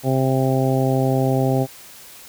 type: harmonic tone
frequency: 132 Hz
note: C3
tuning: 16 cents sharp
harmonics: 1 / 2 / 3 / 4 / 5 / 6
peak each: -19 / -22 / -24 / -25 / -26 / -27 dBFS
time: 0.03-1.67 s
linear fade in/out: 50 ms
effects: white hiss -42 dBFS RMS until 2.28 s